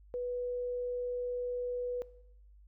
sine tone, 492.1 Hz, B4, 6 cents flat, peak -33 dBFS, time 0.14-2.02 s, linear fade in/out 0 ms, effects noise-tail reverb RT60 0.8 s tail -19 dB re dry + added 50 Hz sine -55 dBFS peak until 2.67 s

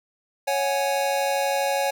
square chord, C# suspended fourth, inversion none, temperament just, 554.4 / 739.2 / 831.5 Hz, C#5 / F#5 / G#5, 0 / -2 / +2 cents, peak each -25 / -29 / -27 dBFS, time 0.47-1.91 s, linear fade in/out 10 ms, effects none

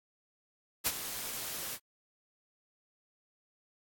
white noise with ADSR envelope, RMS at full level -28 dBFS, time 0.84-1.79 s, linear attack 27 ms, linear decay 45 ms, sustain -11 dB, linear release 53 ms, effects AAC 64 kbps

